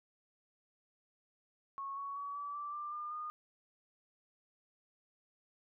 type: tone with pitch steps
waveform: sine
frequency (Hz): 1100 / 1116.6 / 1133.5 / 1150.7 / 1168.1 / 1185.8 / 1203.7 / 1221.9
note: C#6 / C#6 / C#6 / D6 / D6 / D6 / D6 / D#6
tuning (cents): -14 / +12 / +38 / -36 / -10 / +16 / +42 / -32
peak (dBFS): -39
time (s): 1.78-3.3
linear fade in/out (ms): 0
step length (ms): 190
effects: none